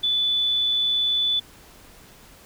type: tone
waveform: sine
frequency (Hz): 3479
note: A7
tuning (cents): -20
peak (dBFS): -19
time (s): 0.03-1.4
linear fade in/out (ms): 10
effects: pink hiss -49 dBFS RMS until 2.45 s